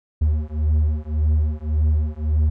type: beating tone pair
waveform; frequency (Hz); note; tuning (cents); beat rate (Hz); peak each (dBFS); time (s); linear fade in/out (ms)
triangle; 75.6 / 77.4; D#2 / D#2; -49 / -9; 1.8; -18; 0.21-2.5; 10
effects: none